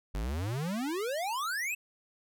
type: exponential sweep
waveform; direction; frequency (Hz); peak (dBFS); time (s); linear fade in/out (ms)
square; up; 45.57 to 2693; -32; 0.14-1.75; 10
effects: none